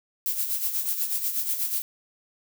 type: noise with tremolo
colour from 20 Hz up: violet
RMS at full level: -25 dBFS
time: 0.26-1.82 s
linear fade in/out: 0 ms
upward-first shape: sine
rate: 8.2 Hz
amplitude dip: 60%
effects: none